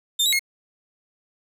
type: tone with pitch steps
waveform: sawtooth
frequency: 3599 / 3863 / 2156 Hz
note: A7 / B7 / C#7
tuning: +38 / -39 / -49 cents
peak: -15 dBFS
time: 0.19-0.394 s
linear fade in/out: 10 ms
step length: 68 ms
effects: none